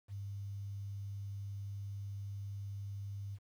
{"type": "tone with quantisation", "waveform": "sine", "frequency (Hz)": 99.8, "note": "G2", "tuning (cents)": 32, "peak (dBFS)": -40, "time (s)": [0.08, 3.39], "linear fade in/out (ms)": 50, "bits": 11, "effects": []}